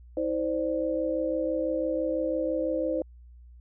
sine tone cluster, 321.8 / 520 / 586 Hz, E4 / C5 / D5, -42 / -11 / -4 cents, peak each -30 / -28 / -32 dBFS, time 0.17-3.02 s, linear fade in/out 2 ms, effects added 60 Hz sine -47 dBFS peak until 3.6 s

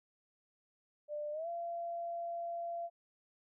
sine tone with pitch glide, 595 to 683.5 Hz, D5 to F5, +22 to -37 cents, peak -37 dBFS, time 1.08-2.9 s, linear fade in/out 50 ms, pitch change +241 cents, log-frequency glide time 1.32-1.48 s, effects none

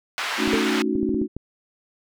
white band-pass noise, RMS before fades -27 dBFS, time 0.18-0.82 s, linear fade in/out 0 ms, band 900 to 2500 Hz, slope 12 dB/octave
sine chord, D# half-diminished seventh, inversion second, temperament equal, 220 / 277.2 / 311.1 / 370 Hz, A3 / C#4 / D#4 / F#4, 0 / 0 / 0 / 0 cents, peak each -26 dBFS, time 0.37-1.28 s, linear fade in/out 50 ms
clicks, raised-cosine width 3 ms, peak -18 dBFS, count 8, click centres 0.477 / 0.54 / 0.955 / 1.03 / 1.092 / 1.145 / 1.216 / 1.366 s
sine tone with exponential decay, 445.2 Hz, A4, 20 cents sharp, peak -19 dBFS, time 0.53-0.8 s, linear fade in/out 0 ms, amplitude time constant 57 ms
effects none

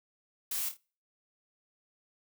blue noise with echo, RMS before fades -34 dBFS, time 0.51-0.69 s, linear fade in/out 5 ms, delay 27 ms, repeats 3, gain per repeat -8 dB, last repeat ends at 0.771 s, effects noise-tail reverb RT60 0.4 s tail -26 dB re dry

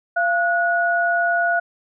sine tone pair together, 689 / 1460 Hz, F5 / F#6, -24 / -24 cents, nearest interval octave + minor second, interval 1300 cents, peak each -19 / -19 dBFS, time 0.16-1.6 s, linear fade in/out 10 ms, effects none

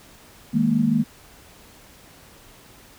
sine chord, D# suspended fourth, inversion none, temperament equal with one note detuned, 158.74 / 207.7 / 233.1 Hz, D#3 / G#3 / A#3, +35 / 0 / 0 cents, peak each -24 / -22 / -19 dBFS, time 0.53-1.04 s, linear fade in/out 20 ms, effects pink hiss -49 dBFS RMS until 2.98 s

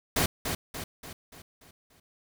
pink noise with echo, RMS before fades -25 dBFS, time 0.16-0.26 s, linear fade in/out 5 ms, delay 290 ms, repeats 6, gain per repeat -6 dB, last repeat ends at 2 s, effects none

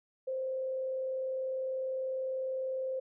sine tone with frequency modulation, 523.3 Hz, C5, in tune, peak -32 dBFS, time 0.27-3 s, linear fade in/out 10 ms, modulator 40 Hz, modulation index 0.25, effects none

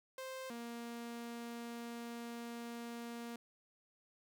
sawtooth tone pair in turn, 523.3 / 235.1 Hz, C5 / A#3, 0 / +15 cents, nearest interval octave + major second, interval 1385 cents, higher first, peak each -40 / -40 dBFS, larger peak neither, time 0.18-0.5 / 0.5-3.36 s, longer second, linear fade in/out 2 ms, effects none

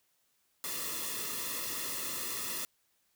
white noise with comb filter, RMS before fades -37 dBFS, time 0.64-2.65 s, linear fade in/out 0 ms, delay 1.3 ms, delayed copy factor -0.85, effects white hiss -74 dBFS RMS until 3.15 s

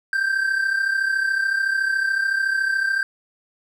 triangle tone pair together, 1566.2 / 1600 Hz, G6 / G6, -2 / +35 cents, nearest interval unison, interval 37 cents, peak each -18 / -24 dBFS, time 0.13-3.03 s, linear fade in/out 2 ms, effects none

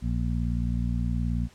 harmonic tone, 58.9 Hz, A#1, 19 cents sharp, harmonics 1 / 2 / 3 / 4, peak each -27 / -30 / -32 / -33 dBFS, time 0.01-1.49 s, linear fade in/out 50 ms, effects pink hiss -56 dBFS RMS until 1.54 s + low-pass 9000 Hz 12 dB/octave

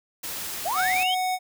white noise, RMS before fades -33 dBFS, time 0.23-1.04 s, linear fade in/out 10 ms
sine linear sweep, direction up, 602 to 3282 Hz, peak -24 dBFS, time 0.65-1.15 s, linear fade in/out 10 ms
square tone, 740 Hz, F#5, in tune, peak -24 dBFS, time 0.74-1.39 s, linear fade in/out 50 ms
effects none

